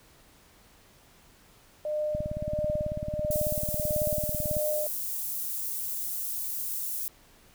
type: tone with tremolo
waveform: sine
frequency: 605 Hz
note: D#5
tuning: 49 cents flat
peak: -26 dBFS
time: 1.85-4.87 s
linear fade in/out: 2 ms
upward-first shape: sine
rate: 1.5 Hz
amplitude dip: 65%
type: click train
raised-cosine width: 5 ms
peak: -21 dBFS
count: 45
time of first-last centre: 2.15-4.568 s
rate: 18.2 Hz
type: high-pass noise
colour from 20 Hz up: white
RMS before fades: -33 dBFS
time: 3.31-7.08 s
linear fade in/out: 0 ms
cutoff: 11000 Hz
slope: 12 dB/octave
effects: pink hiss -58 dBFS RMS until 7.54 s